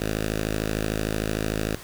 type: tone with notch filter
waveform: 5% pulse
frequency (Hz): 53.3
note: G#1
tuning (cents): +46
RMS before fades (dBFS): -27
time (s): 0-1.76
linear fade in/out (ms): 5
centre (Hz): 860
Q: 2
effects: pink hiss -42 dBFS RMS until 1.83 s

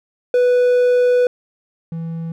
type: tone pair in turn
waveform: triangle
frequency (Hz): 493.9 / 164.82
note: B4 / E3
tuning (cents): 0 / 0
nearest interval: octave + perfect fifth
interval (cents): 1900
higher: first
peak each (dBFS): -9 / -21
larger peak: first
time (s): 0.34-1.27 / 1.92-2.32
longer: first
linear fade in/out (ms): 2
effects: none

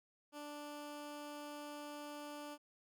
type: tone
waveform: 15% pulse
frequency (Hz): 293.7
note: D4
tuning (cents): 0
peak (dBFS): -40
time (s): 0.32-2.58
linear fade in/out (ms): 50
effects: none

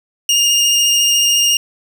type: tone with vibrato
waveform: 25% pulse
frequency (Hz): 2829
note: F7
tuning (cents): +22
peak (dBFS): -7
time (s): 0.29-1.57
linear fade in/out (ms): 2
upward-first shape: triangle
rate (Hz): 14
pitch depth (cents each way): 18
effects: none

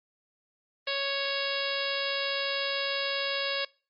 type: harmonic tone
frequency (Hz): 554.4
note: C#5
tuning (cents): 0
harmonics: 1 / 2 / 3 / 4 / 5 / 6 / 7 / 8 / 9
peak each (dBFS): -34 / -39 / -36 / -38 / -36 / -37 / -36 / -38 / -39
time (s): 0.87-3.65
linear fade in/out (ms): 5
effects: noise-tail reverb RT60 0.4 s tail -25 dB re dry + Opus 24 kbps

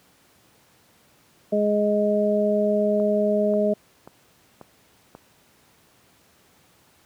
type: harmonic tone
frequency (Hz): 208.5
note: G#3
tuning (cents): +7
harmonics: 1 / 2 / 3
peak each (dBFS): -23 / -24 / -21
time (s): 1.52-3.74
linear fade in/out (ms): 10
type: click train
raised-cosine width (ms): 1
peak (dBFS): -26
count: 5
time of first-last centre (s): 3-5.151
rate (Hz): 1.86
effects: pink hiss -58 dBFS RMS until 7.05 s + high-pass 100 Hz 12 dB/octave

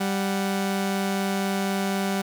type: tone pair together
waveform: sawtooth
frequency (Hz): 196 / 740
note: G3 / F#5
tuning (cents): 0 / 0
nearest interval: octave + major seventh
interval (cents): 2300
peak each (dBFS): -20 / -28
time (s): 0-2.22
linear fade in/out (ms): 10
effects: none

